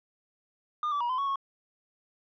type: tone with pitch steps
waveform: sine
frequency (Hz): 1212 / 1156 / 957 / 1023 / 1112 / 1098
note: D#6 / D6 / A#5 / C6 / C#6 / C#6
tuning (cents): -46 / -28 / +45 / -39 / +5 / -17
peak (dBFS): -24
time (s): 0.83-1.358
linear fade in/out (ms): 2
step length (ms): 88
effects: tanh soft clip ceiling -26 dBFS